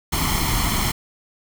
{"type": "noise with comb filter", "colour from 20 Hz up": "pink", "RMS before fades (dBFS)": -21, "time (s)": [0.12, 0.92], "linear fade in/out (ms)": 10, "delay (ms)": 0.94, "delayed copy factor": 0.7, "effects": []}